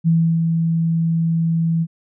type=tone with ADSR envelope; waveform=sine; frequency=164.81 Hz; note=E3; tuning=in tune; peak=-11 dBFS; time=0.04-1.87 s; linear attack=34 ms; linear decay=320 ms; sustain=-4 dB; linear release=50 ms; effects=none